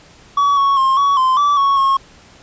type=tone with pitch steps; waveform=triangle; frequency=1134 / 1110 / 1065 / 1124 / 1038 / 1157 / 1109 / 1086 Hz; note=C#6 / C#6 / C6 / C#6 / C6 / D6 / C#6 / C#6; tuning=+39 / +2 / +30 / +24 / -14 / -26 / 0 / -36 cents; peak=-9 dBFS; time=0.37-1.97 s; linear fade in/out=5 ms; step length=200 ms; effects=pink hiss -45 dBFS RMS until 2.42 s + resampled to 16000 Hz